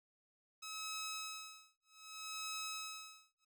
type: tone with tremolo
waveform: 10% pulse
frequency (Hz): 1285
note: E6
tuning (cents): -45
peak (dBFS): -33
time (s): 0.62-3.45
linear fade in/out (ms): 10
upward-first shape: sine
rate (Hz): 0.64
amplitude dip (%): 100
effects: none